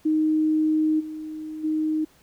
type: tone with level steps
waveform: sine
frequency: 311.1 Hz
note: D#4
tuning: in tune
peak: -18 / -31 / -21 dBFS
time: 0.05-2.05 s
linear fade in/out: 10 ms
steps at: 0.99 / 1.63 s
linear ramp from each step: 20 ms
effects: pink hiss -58 dBFS RMS until 2.22 s